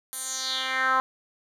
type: tone with band-pass filter sweep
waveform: 10% pulse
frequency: 261.5 Hz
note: C4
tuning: 1 cent flat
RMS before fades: -27 dBFS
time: 0.13-1 s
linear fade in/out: 0 ms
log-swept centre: 11000 to 1100 Hz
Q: 3.3
effects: none